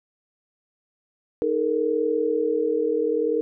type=chord; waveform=sine; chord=D# suspended fourth; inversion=none; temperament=equal with one note detuned; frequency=311.1 / 425.7 / 466.2 Hz; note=D#4 / G#4 / A#4; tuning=0 / +43 / 0 cents; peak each=-27 / -26 / -22 dBFS; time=1.42-3.41 s; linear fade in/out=0 ms; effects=none